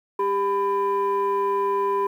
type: tone pair together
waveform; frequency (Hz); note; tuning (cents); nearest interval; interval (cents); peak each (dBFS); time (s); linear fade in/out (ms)
sine; 396.9 / 1000; G4 / B5; +22 / +21; octave + major third; 1599; -21; 0.19-2.07; 5
effects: tanh soft clip ceiling -16 dBFS + 9-bit